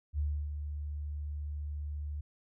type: tone with ADSR envelope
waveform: sine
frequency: 73.8 Hz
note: D2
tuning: 9 cents sharp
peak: -28 dBFS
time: 0.13-2.21 s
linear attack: 57 ms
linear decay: 300 ms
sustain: -7 dB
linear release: 6 ms
effects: none